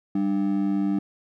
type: ring-modulated tone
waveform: triangle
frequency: 247.3 Hz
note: B3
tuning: 3 cents sharp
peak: -16 dBFS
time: 0.15-0.99 s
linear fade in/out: 5 ms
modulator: 50.1 Hz
effects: none